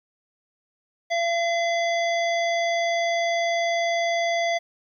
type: harmonic tone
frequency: 680 Hz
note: F5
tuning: 46 cents flat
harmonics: 1 / 3 / 5 / 7 / 9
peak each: -22 / -27 / -34 / -39 / -40 dBFS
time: 1.1-4.59 s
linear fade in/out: 20 ms
effects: 10-bit